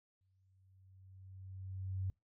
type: tone with exponential growth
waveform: sine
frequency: 94.7 Hz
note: F#2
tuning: 41 cents sharp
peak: -34 dBFS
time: 0.21-2.1 s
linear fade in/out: 0 ms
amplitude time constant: 410 ms
effects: noise-tail reverb RT60 0.2 s tail -25 dB re dry